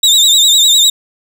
30% pulse tone with vibrato, 3729 Hz, A#7, in tune, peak -3 dBFS, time 0.03-0.9 s, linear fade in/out 5 ms, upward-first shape sine, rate 9.9 Hz, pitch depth 83 cents each way, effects none

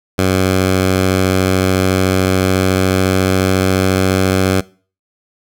10% pulse tone with pitch glide, 93.8 to 94.45 Hz, F#2 to F#2, +24 to +36 cents, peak -3 dBFS, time 0.18-4.61 s, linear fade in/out 10 ms, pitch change +12 cents, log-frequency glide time 2.19-4.25 s, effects noise-tail reverb RT60 0.4 s tail -22 dB re dry

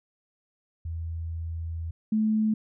sine tone pair in turn, 82.41 / 216.8 Hz, E2 / A3, 0 / -25 cents, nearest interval octave + perfect fourth, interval 1675 cents, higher second, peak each -30 / -21 dBFS, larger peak second, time 0.85-1.91 / 2.12-2.54 s, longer first, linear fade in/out 5 ms, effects none

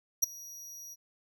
40% pulse tone with ADSR envelope, 5770 Hz, F#8, 44 cents flat, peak -19 dBFS, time 0.22-0.96 s, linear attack 14 ms, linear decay 12 ms, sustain -24 dB, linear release 33 ms, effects none

